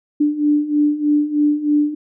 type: beating tone pair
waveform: sine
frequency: 293.7 / 296.9 Hz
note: D4 / D4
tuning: 0 / +19 cents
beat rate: 3.2 Hz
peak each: -19 / -15 dBFS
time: 0.2-1.95 s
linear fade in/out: 10 ms
effects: none